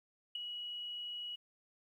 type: tone with ADSR envelope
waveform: sine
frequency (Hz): 2917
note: F#7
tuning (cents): -25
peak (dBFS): -32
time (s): 0.35-1.36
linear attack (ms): 7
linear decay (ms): 5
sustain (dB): -8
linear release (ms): 11
effects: tanh soft clip ceiling -30 dBFS + 12-bit